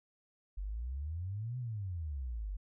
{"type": "exponential two-way sweep", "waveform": "sine", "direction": "up then down", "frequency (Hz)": [45.75, 128.2, 45.75], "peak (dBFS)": -36, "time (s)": [0.57, 2.57], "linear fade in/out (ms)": 10, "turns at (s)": 1.58, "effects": []}